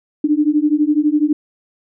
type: beating tone pair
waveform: sine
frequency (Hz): 293.7 / 305.7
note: D4 / D#4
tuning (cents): 0 / -30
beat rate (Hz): 12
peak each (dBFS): -15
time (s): 0.24-1.33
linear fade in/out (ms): 5
effects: none